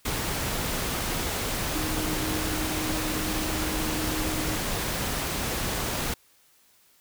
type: tone in noise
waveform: sine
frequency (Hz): 311.1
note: D#4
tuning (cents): 0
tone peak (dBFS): -32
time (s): 1.75-4.56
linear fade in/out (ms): 5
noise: pink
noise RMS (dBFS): -29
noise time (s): 0.05-6.14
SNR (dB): -6
effects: white hiss -61 dBFS RMS until 7 s